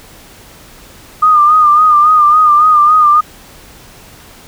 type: tone with vibrato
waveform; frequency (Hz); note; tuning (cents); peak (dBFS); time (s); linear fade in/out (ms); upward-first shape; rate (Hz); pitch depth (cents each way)
sine; 1217; D#6; -39; -4; 1.22-3.21; 10; sine; 3.6; 54
effects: pink hiss -38 dBFS RMS until 4.47 s